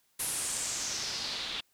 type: noise with low-pass filter sweep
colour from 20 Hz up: white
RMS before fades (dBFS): -35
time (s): 0.19-1.61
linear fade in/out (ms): 10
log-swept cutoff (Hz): 11000 to 3400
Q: 3.4
effects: white hiss -71 dBFS RMS until 1.73 s